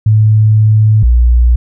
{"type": "tone pair in turn", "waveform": "sine", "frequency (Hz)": [108.1, 59.9], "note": ["A2", "A#1"], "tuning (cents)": [-30, 48], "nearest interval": "minor seventh", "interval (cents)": 1022, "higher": "first", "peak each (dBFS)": -4, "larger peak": "neither", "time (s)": [[0.06, 1.03], [1.03, 1.56]], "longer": "first", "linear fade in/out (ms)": 5, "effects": []}